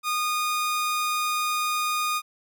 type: tone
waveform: sawtooth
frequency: 1228 Hz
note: D#6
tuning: 23 cents flat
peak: -20 dBFS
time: 0.03-2.22 s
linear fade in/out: 50 ms
effects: none